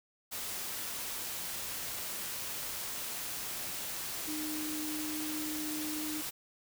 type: tone in noise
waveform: sine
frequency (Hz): 306.2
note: D#4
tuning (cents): -28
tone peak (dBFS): -37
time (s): 4.27-6.22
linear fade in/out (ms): 20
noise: white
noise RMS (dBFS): -39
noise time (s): 0.31-6.31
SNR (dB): -1
effects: none